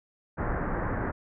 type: low-pass noise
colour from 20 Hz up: pink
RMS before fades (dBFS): -30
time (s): 0.37-1.12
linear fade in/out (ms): 20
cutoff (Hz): 1800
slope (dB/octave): 48
effects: none